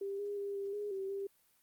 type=tone with pitch steps; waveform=sine; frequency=396 / 407.9 / 401.3 / 397.1 / 413.4 / 386.4 / 395.4 Hz; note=G4 / G#4 / G4 / G4 / G#4 / G4 / G4; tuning=+18 / -31 / +41 / +22 / -8 / -25 / +15 cents; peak=-36 dBFS; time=0.01-1.27 s; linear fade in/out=5 ms; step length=180 ms; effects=white hiss -71 dBFS RMS until 1.62 s + Opus 32 kbps